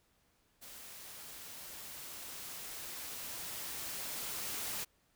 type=noise with level ramp; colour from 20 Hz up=white; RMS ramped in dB=-51 to -39 dBFS; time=0.61-4.85 s; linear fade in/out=20 ms; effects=pink hiss -73 dBFS RMS until 5.15 s